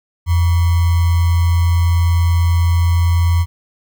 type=tone with sample-and-hold; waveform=sine; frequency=85.4 Hz; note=F2; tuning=38 cents flat; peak=-10 dBFS; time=0.26-3.46 s; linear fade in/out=50 ms; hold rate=1050 Hz; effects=none